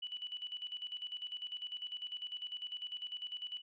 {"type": "tone with tremolo", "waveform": "sine", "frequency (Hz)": 2960, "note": "F#7", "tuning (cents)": 0, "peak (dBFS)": -38, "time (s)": [0.02, 3.62], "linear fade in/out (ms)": 10, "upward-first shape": "square", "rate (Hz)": 10, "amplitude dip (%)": 70, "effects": ["MP3 64 kbps"]}